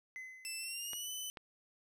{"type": "tone with exponential decay", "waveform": "triangle", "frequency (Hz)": 2039, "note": "C7", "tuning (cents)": -45, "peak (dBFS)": -40, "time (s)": [0.16, 0.99], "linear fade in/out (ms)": 0, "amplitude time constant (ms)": 180}
{"type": "tone with pitch glide", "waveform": "15% pulse", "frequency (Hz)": [2652, 3011], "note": ["E7", "F#7"], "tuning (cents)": [10, 30], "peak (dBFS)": -33, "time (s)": [0.45, 1.3], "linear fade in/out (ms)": 0, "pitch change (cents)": 220, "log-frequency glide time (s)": [0.58, 1.1]}
{"type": "clicks", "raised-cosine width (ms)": 0.3, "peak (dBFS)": -30, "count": 2, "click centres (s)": [0.933, 1.372]}
{"effects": []}